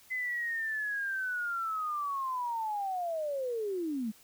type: linear sweep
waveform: sine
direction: down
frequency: 2042 to 204.7 Hz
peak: -31 dBFS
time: 0.1-4.12 s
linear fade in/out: 20 ms
effects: white hiss -59 dBFS RMS until 4.23 s